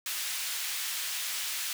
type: high-pass noise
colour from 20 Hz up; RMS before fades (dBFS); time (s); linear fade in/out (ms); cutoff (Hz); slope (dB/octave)
pink; -34; 0.06-1.73; 2; 2300; 12
effects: none